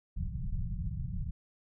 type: low-pass noise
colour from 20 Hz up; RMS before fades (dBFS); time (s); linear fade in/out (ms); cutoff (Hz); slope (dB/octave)
pink; -35; 0.16-1.31; 5; 190; 96
effects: none